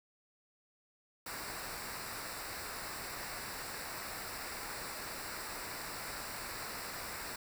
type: noise with comb filter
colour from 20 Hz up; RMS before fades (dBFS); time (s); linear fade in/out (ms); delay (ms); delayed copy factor
pink; -43; 1.26-7.36; 5; 0.31; -0.7
effects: none